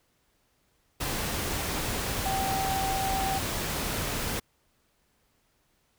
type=tone in noise; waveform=sine; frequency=773 Hz; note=G5; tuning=24 cents flat; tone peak=-28 dBFS; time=2.25-3.39 s; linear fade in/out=10 ms; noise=pink; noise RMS=-31 dBFS; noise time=1-4.4 s; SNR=0 dB; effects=pink hiss -70 dBFS RMS until 5.98 s